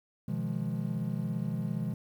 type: chord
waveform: triangle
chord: F half-diminished seventh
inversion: second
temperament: just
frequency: 125.72 / 157.15 / 174.61 / 209.5 Hz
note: Cb3 / Eb3 / F3 / Ab3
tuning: +31 / +18 / 0 / +15 cents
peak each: -34 dBFS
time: 0.28-1.94 s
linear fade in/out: 5 ms
effects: 10-bit